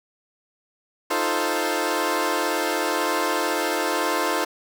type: chord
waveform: 15% pulse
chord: F dominant seventh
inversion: third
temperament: equal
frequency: 311.1 / 349.2 / 440 / 523.3 Hz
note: Eb4 / F4 / A4 / C5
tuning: 0 / 0 / 0 / 0 cents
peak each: -21 dBFS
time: 1.1-4.45 s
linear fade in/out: 10 ms
effects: none